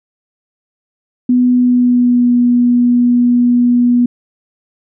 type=tone with pitch glide; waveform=sine; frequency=248.2 to 243.1 Hz; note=B3 to B3; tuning=+9 to -27 cents; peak=-7 dBFS; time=1.29-4.06 s; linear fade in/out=5 ms; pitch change=-36 cents; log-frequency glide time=1.52-2.32 s; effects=none